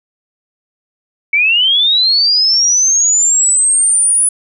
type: linear sweep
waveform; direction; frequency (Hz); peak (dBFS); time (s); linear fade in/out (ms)
sine; up; 2238 to 9956; -8; 1.33-4.29; 5
effects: none